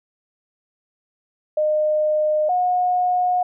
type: tone pair in turn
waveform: sine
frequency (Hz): 611 / 723.9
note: D#5 / F#5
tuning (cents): -32 / -38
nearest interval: minor third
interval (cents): 294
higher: second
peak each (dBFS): -16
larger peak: neither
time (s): 1.57-2.49 / 2.49-3.43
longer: second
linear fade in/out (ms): 5
effects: none